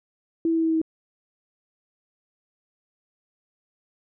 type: tone with pitch steps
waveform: sine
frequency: 329.6 / 327.7 / 325.8 / 323.9 / 322.1 / 320.2 Hz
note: E4 / E4 / E4 / E4 / E4 / D#4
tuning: 0 / -10 / -20 / -30 / -40 / +50 cents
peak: -19 dBFS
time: 0.45-0.816 s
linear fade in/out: 2 ms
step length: 61 ms
effects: none